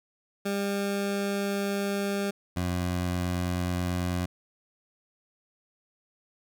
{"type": "tone pair in turn", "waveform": "20% pulse", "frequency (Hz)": [199.9, 89.24], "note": ["G3", "F2"], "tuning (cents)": [34, 38], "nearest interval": "octave + major second", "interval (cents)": 1396, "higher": "first", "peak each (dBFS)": -22, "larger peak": "neither", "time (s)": [[0.45, 2.31], [2.56, 4.26]], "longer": "first", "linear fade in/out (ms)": 10, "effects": []}